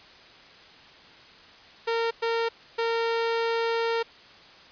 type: tone bursts at uneven times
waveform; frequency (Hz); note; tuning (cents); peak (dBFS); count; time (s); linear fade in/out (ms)
sawtooth; 459.5; A#4; -25; -20; 3; 1.87-2.11 / 2.22-2.49 / 2.78-4.03; 10
effects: white hiss -50 dBFS RMS until 4.71 s + resampled to 11025 Hz